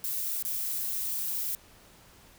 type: noise with dropouts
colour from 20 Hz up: violet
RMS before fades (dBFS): -32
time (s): 0.04-1.55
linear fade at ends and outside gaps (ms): 0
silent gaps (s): 0.425-0.45
effects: pink hiss -56 dBFS RMS until 2.38 s